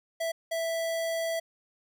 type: tone bursts at uneven times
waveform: square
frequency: 659.3 Hz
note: E5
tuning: in tune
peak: -29 dBFS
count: 2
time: 0.2-0.32 / 0.51-1.4 s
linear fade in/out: 10 ms
effects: none